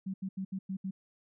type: tone bursts at uneven times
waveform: sine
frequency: 190.9 Hz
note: G3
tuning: 46 cents flat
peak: -33 dBFS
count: 6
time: 0.06-0.14 / 0.22-0.29 / 0.37-0.45 / 0.52-0.59 / 0.69-0.77 / 0.84-0.91 s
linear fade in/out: 10 ms
effects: none

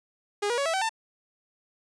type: tone with pitch steps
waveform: sawtooth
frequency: 410 / 479.2 / 560.1 / 654.6 / 765.1 / 894.2 Hz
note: G#4 / A#4 / C#5 / E5 / G5 / A5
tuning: -22 / +48 / +18 / -12 / -42 / +28 cents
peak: -21 dBFS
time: 0.42-0.894 s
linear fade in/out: 10 ms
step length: 79 ms
effects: resampled to 22050 Hz

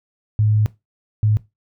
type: tone bursts at uneven times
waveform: sine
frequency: 106.8 Hz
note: G#2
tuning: 49 cents sharp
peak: -13 dBFS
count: 2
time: 0.39-0.66 / 1.23-1.37 s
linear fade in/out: 0 ms
effects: noise-tail reverb RT60 0.2 s tail -18 dB re dry

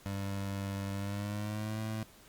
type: tone with pitch glide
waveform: 25% pulse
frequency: 98.7 to 109.51 Hz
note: G2 to A2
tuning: +12 to -8 cents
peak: -31 dBFS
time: 0.06-2.03 s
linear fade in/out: 0 ms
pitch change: +180 cents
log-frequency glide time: 0.94-1.8 s
effects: pink hiss -58 dBFS RMS until 2.28 s + Opus 48 kbps

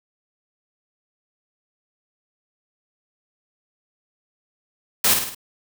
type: noise with echo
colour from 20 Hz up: white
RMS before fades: -17 dBFS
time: 5.04-5.14 s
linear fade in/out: 5 ms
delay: 52 ms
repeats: 4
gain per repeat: -5 dB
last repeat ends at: 5.348 s
effects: none

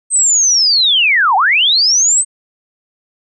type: linear two-way sweep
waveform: sine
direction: down then up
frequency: 8372 to 727 to 8372 Hz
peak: -8 dBFS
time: 0.1-2.25 s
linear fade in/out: 50 ms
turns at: 1.36 s
effects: none

